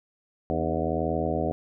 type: harmonic tone with a mistuned harmonic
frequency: 81.1 Hz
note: E2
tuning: 28 cents flat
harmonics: 1 / 2 / 3 / 4 / 5 / 6 / 7 / 8 / 9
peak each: -33 / -33 / -33 / -33 / -33 / -33 / -33 / -33 / -33 dBFS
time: 0.5-1.52 s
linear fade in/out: 0 ms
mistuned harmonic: 4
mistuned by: -65 cents
effects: none